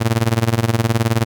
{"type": "tone with tremolo", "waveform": "sawtooth", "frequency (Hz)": 114.5, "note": "A#2", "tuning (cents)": -31, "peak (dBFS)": -7, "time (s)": [0, 1.25], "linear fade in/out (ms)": 20, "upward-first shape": "sine", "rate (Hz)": 19, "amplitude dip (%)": 90, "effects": []}